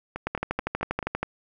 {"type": "two click trains", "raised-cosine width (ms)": 0.5, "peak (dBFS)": [-11, -17], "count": [13, 5], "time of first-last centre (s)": [[0.27, 1.23], [0.16, 1.028]], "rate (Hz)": [12.5, 4.61], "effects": []}